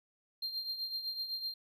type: tone with tremolo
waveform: triangle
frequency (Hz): 4186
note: C8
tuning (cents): 0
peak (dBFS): -32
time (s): 0.42-1.54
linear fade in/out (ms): 5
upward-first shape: triangle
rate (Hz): 7.9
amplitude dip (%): 70
effects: none